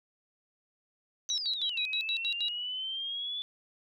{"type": "exponential two-way sweep", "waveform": "sine", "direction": "down then up", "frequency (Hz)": [6120, 2489, 3479], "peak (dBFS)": -33, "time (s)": [1.29, 3.42], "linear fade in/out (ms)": 0, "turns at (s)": 1.81}
{"type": "tone bursts", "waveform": "sine", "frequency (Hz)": 3887, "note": "B7", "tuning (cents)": -28, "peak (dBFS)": -29, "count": 8, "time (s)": [1.3, 2.484], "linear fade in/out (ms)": 0, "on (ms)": 78, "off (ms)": 80}
{"effects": []}